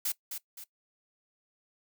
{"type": "noise with echo", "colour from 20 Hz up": "blue", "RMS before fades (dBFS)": -31, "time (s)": [0.05, 0.12], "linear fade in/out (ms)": 5, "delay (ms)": 260, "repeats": 2, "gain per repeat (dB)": -7, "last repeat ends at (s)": 0.64, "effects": ["noise-tail reverb RT60 0.1 s tail -19 dB re dry"]}